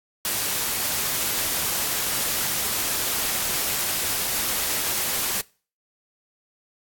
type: noise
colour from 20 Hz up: white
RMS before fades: -25 dBFS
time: 0.25-5.41 s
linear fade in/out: 0 ms
effects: noise-tail reverb RT60 0.4 s tail -24 dB re dry + AAC 64 kbps